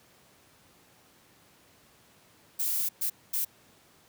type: noise bursts at uneven times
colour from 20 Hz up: violet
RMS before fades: -29 dBFS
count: 3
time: 2.59-2.89 / 3.01-3.1 / 3.33-3.45 s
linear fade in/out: 10 ms
effects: pink hiss -60 dBFS RMS until 4.08 s + high-pass 100 Hz 12 dB/octave